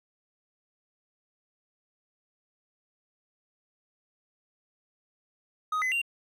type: tone with pitch steps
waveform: triangle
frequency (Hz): 1253 / 2028 / 2771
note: D#6 / B6 / F7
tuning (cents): +12 / +45 / -14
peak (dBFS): -24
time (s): 5.72-6.017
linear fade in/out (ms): 5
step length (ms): 99
effects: none